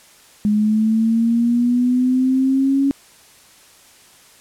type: linear sweep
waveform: sine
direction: up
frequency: 207.7 to 277.6 Hz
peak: -13 dBFS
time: 0.45-2.91 s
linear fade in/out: 0 ms
effects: white hiss -48 dBFS RMS until 4.4 s + low-pass 11000 Hz 12 dB/octave